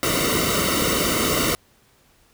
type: noise with comb filter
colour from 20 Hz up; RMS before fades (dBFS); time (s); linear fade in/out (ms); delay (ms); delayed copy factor
pink; -21; 0.03-1.55; 0; 1.2; -0.95
effects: pink hiss -58 dBFS RMS until 2.33 s